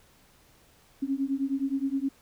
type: beating tone pair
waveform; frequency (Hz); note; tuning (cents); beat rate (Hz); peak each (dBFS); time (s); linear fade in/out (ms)
sine; 268 / 277.6; C4 / C#4; +42 / +3; 9.6; -29; 1.02-2.09; 10
effects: pink hiss -60 dBFS RMS until 2.21 s